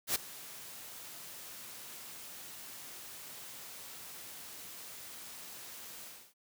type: noise with ADSR envelope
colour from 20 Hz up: white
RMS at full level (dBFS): -29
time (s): 0.07-6.34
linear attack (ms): 83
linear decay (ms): 10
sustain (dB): -19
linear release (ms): 290
effects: high-pass 80 Hz 12 dB/octave